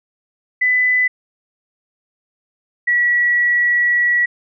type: tone pair in turn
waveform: sine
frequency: 2000 / 1934.1 Hz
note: B6 / B6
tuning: +21 / -37 cents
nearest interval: minor second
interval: 58 cents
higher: first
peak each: -12 dBFS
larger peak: neither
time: 0.61-1.08 / 2.87-4.26 s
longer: second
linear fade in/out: 10 ms
effects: none